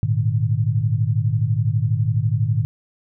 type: tone cluster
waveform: sine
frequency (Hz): 105.1 / 117.2 / 151.7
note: G#2 / A#2 / D#3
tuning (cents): +21 / +10 / -44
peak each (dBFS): -20 / -20 / -24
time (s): 0.03-2.65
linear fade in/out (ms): 0
effects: none